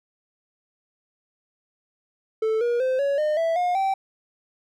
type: tone with pitch steps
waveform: triangle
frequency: 440 / 477.1 / 517.2 / 560.8 / 608 / 659.3 / 714.8 / 775 Hz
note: A4 / A#4 / C5 / C#5 / D#5 / E5 / F5 / G5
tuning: 0 / +40 / -20 / +20 / -40 / 0 / +40 / -20 cents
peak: -18 dBFS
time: 2.42-3.94 s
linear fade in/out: 5 ms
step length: 190 ms
effects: none